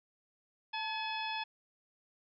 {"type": "harmonic tone with a mistuned harmonic", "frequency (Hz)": 852, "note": "G#5", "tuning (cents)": 44, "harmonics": [1, 2, 3, 4, 5, 6], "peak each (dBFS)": [-38, -44, -41, -42, -52, -49], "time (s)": [0.73, 1.44], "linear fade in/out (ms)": 10, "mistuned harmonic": 1, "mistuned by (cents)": 65, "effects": []}